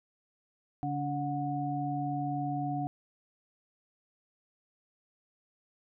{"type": "tone cluster", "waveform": "sine", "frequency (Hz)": [143.1, 286.7, 729], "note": ["D3", "D4", "F#5"], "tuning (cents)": [-45, -42, -26], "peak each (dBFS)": [-35, -35, -34], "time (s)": [0.83, 2.87], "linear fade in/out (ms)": 0, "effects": []}